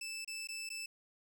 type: tone with dropouts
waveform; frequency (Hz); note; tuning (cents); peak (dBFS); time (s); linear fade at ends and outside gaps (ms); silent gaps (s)
20% pulse; 2637; E7; 0; -36; 0.01-0.86; 5; 0.247-0.276 / 0.473-0.487 / 0.691-0.701
effects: none